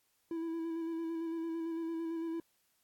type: tone with vibrato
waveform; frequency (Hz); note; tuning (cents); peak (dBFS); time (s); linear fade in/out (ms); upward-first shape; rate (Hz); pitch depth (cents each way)
triangle; 329.6; E4; 0; -33; 0.31-2.4; 2; square; 8.9; 20
effects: white hiss -75 dBFS RMS until 2.83 s + AAC 64 kbps